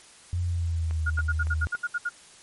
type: tone with pitch glide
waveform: sine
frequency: 87.9 to 78.76 Hz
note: F2 to D#2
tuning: +12 to +22 cents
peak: -24 dBFS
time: 0.33-1.67 s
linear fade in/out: 0 ms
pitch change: -190 cents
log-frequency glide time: 0.43-1.04 s
type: click train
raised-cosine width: 0.5 ms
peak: -27 dBFS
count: 4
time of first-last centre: 0.91-1.75 s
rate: 3.57 Hz
type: tone bursts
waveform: sine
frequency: 1428 Hz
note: F6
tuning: 38 cents sharp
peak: -24 dBFS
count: 10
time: 1.06-2.093 s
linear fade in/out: 10 ms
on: 43 ms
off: 67 ms
effects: white hiss -51 dBFS RMS until 2.42 s + MP3 48 kbps